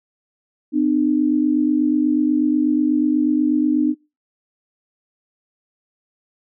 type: tone pair together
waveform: sine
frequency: 253.9 / 302.1 Hz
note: B3 / D4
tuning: +48 / +49 cents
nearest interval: minor third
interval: 301 cents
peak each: -19 / -16 dBFS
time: 0.72-3.95 s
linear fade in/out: 50 ms
effects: noise-tail reverb RT60 0.3 s tail -26 dB re dry